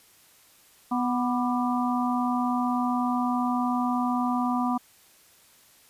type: harmonic tone with a mistuned harmonic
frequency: 246.9 Hz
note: B3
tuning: in tune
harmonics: 1 / 3 / 4 / 5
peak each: -25 / -30 / -31 / -32 dBFS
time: 0.91-4.78 s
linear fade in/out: 10 ms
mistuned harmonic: 5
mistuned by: -63 cents
effects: white hiss -57 dBFS RMS until 5.89 s + resampled to 32000 Hz